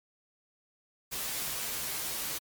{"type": "noise with comb filter", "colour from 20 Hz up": "white", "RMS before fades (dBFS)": -35, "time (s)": [1.11, 2.39], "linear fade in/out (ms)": 20, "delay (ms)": 11, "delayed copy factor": -0.6, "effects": ["MP3 96 kbps"]}